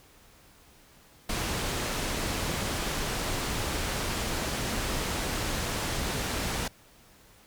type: low-pass noise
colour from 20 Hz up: pink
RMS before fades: -31 dBFS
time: 1.29-6.68 s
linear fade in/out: 5 ms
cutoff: 10000 Hz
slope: 12 dB/octave
effects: pink hiss -57 dBFS RMS until 7.46 s